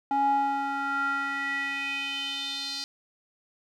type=tone with band-pass filter sweep; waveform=square; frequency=277.2 Hz; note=C#4; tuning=in tune; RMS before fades=-29 dBFS; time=0.11-2.84 s; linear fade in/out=0 ms; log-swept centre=740 to 4600 Hz; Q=4.8; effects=none